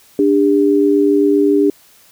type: tone pair together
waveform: sine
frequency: 293.7 / 401.3 Hz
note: D4 / G4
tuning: 0 / +41 cents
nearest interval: perfect fourth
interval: 541 cents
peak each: -12 dBFS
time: 0.19-1.7 s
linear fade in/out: 2 ms
effects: white hiss -48 dBFS RMS until 2.11 s